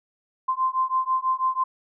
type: beating tone pair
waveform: sine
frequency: 1038 / 1044.1 Hz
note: C6 / C6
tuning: -14 / -4 cents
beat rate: 6.1 Hz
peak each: -24 dBFS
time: 0.48-1.64 s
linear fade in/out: 10 ms
effects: none